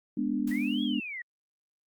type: chord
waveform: sine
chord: G# diminished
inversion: none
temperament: equal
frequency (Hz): 207.7 / 246.9 / 293.7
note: G#3 / B3 / D4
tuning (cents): 0 / 0 / 0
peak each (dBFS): -32 / -30 / -31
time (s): 0.17-1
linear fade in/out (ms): 5
type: noise with exponential decay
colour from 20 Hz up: white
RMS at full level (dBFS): -46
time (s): 0.47-1.21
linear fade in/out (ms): 5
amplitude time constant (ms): 160
type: linear two-way sweep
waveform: sine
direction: up then down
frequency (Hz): 1864 to 3369 to 1864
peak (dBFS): -35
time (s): 0.51-1.22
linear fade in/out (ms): 5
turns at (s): 0.83
effects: Opus 48 kbps